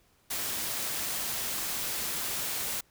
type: noise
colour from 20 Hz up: white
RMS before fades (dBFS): -33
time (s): 0.3-2.81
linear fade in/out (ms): 10
effects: pink hiss -66 dBFS RMS until 2.9 s